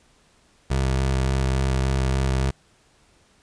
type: tone with vibrato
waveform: 25% pulse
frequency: 66 Hz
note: C2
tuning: 16 cents sharp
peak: -16 dBFS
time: 0.7-2.51 s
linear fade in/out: 10 ms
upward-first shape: square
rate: 3.5 Hz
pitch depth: 14 cents each way
effects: pink hiss -59 dBFS RMS until 3.42 s + resampled to 22050 Hz